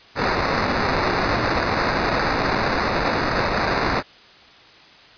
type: noise with sample-and-hold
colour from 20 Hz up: blue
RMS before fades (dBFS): -21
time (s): 0.15-4.03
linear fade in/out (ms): 50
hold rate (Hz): 3150
effects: white hiss -47 dBFS RMS until 5.17 s + resampled to 11025 Hz